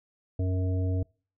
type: harmonic tone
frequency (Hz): 92.5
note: F#2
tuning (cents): 0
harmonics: 1 / 3 / 5 / 7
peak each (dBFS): -25 / -35 / -39 / -42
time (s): 0.39-1.03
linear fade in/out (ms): 5
effects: noise-tail reverb RT60 0.4 s tail -26 dB re dry